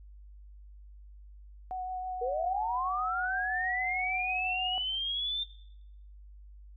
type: tone with vibrato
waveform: sine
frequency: 740 Hz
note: F#5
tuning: in tune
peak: -33 dBFS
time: 1.71-4.78 s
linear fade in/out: 0 ms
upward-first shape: sine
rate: 6.3 Hz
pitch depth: 12 cents each way
type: linear sweep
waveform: sine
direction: up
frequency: 460.2 to 3604 Hz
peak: -30 dBFS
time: 2.21-5.44 s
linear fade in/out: 10 ms
effects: noise-tail reverb RT60 0.8 s tail -18 dB re dry + added 50 Hz sine -48 dBFS peak until 6.76 s